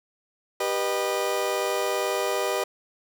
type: chord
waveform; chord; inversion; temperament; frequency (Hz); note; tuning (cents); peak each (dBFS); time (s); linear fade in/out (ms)
30% pulse; G augmented; none; just; 392 / 490 / 612.5; G4 / B4 / D#5; 0 / -14 / -27; -26; 0.6-2.64; 5
effects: none